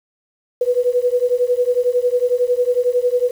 sine beating tone pair, 487.4 / 498.4 Hz, B4 / B4, -23 / +16 cents, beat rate 11 Hz, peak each -17 dBFS, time 0.61-3.31 s, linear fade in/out 5 ms, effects 7-bit

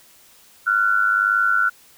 sine tone pair together, 1378.3 / 1480 Hz, F6 / F#6, -23 / 0 cents, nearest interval minor second, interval 123 cents, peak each -18 dBFS, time 0.66-1.7 s, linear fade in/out 20 ms, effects white hiss -51 dBFS RMS until 1.97 s

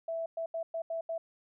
sine tone bursts at uneven times, 659.3 Hz, E5, in tune, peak -32 dBFS, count 6, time 0.08-0.26 / 0.37-0.46 / 0.54-0.63 / 0.74-0.82 / 0.9-1.01 / 1.09-1.18 s, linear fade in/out 5 ms, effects none

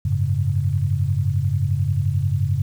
sine chord, F# suspended second, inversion none, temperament equal, 92.5 / 103.83 / 138.59 Hz, F#2 / G#2 / C#3, 0 / 0 / 0 cents, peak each -22 dBFS, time 0.05-2.62 s, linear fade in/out 5 ms, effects 8-bit

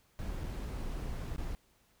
brown noise with dropouts, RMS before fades -38 dBFS, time 0.19-1.55 s, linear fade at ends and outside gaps 0 ms, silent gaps 0.434-0.44 / 1.361-1.381 s, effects pink hiss -69 dBFS RMS until 2 s

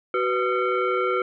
sine tone with frequency modulation, 493.9 Hz, B4, in tune, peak -20 dBFS, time 0.14-1.22 s, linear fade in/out 2 ms, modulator 869 Hz, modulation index 1.5, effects none

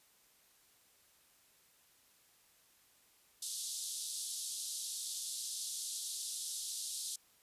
white band-pass noise, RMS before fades -42 dBFS, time 3.42-7.16 s, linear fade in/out 5 ms, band 3500 to 11000 Hz, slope 48 dB/octave, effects white hiss -68 dBFS RMS until 7.42 s + resampled to 32000 Hz

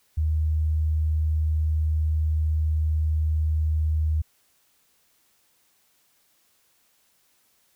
sine tone, 77.78 Hz, D#2, in tune, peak -20 dBFS, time 0.17-4.22 s, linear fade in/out 10 ms, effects white hiss -65 dBFS RMS until 7.75 s

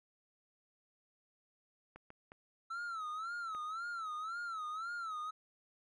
clicks, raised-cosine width 0.5 ms, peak -37 dBFS, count 4, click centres 1.96 / 2.104 / 2.319 / 3.549 s
triangle tone with vibrato, 1318.5 Hz, E6, in tune, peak -37 dBFS, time 2.7-5.31 s, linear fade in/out 10 ms, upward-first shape sine, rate 1.9 Hz, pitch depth 130 cents each way
effects resampled to 24000 Hz

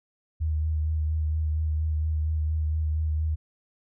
sine tone with vibrato, 77.78 Hz, D#2, in tune, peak -23 dBFS, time 0.4-3.36 s, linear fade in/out 20 ms, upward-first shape sine, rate 4.3 Hz, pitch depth 24 cents each way, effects none

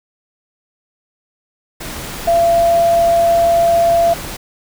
sine tone in noise, 679 Hz, F5, 49 cents flat, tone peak -9 dBFS, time 2.27-4.14 s, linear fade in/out 10 ms, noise pink, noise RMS -27 dBFS, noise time 1.8-4.37 s, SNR +15 dB, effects none

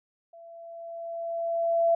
sine tone with level ramp, 672 Hz, E5, 33 cents sharp, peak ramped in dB -46 to -18 dBFS, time 0.33-1.95 s, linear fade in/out 5 ms, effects none

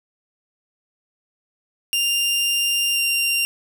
sawtooth tone with pitch glide, 2794 to 2775 Hz, F7 to F7, 0 to -12 cents, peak -15 dBFS, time 1.93-3.45 s, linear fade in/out 0 ms, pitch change -12 cents, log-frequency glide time 2.93-2.99 s, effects none

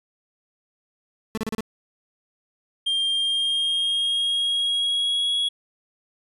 30% pulse tone bursts, 220 Hz, A3, in tune, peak -22 dBFS, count 5, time 1.35-1.606 s, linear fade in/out 0 ms, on 24 ms, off 34 ms
triangle tone with pitch glide, 3196 to 3337 Hz, G7 to G#7, +33 to +8 cents, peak -19 dBFS, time 2.86-5.49 s, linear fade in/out 10 ms, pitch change +75 cents, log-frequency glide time 3.1-5.34 s
effects resampled to 32000 Hz

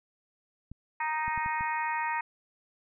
clicks, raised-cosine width 5 ms, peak -30 dBFS, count 5, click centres 0.716 / 1.28 / 1.377 / 1.461 / 1.609 s
harmonic tone, 311.1 Hz, D#4, in tune, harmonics 3 / 4 / 5 / 6 / 7 / 8, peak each -30 / -40 / -42 / -35 / -40 / -41 dBFS, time 1-2.21 s, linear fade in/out 5 ms
effects none

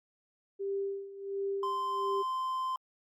sine tone with tremolo, 394.9 Hz, G4, 13 cents sharp, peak -30 dBFS, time 0.59-2.23 s, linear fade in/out 20 ms, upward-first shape sine, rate 1.4 Hz, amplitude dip 80%
triangle tone, 1038 Hz, C6, 14 cents flat, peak -29 dBFS, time 1.63-2.76 s, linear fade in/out 2 ms
effects Opus 48 kbps

